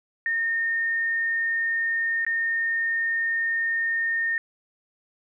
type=tone with dropouts; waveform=sine; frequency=1830 Hz; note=A#6; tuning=32 cents flat; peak=-22 dBFS; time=0.26-4.38 s; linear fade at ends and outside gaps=1 ms; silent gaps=2.249-2.265 s; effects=none